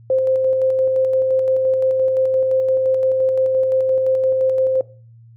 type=tone with tremolo; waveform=sine; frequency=523.3 Hz; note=C5; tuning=in tune; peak=-13 dBFS; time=0.1-4.81 s; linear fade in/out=2 ms; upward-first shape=square; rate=5.8 Hz; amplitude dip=25%; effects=noise-tail reverb RT60 0.4 s tail -20 dB re dry + added 115 Hz sine -42 dBFS peak until 5.36 s